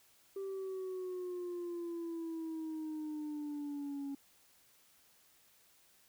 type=exponential sweep; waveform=sine; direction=down; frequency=392 to 277.2 Hz; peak=-36 dBFS; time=0.36-4.15 s; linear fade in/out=5 ms; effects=tanh soft clip ceiling -37 dBFS + white hiss -67 dBFS RMS until 6.08 s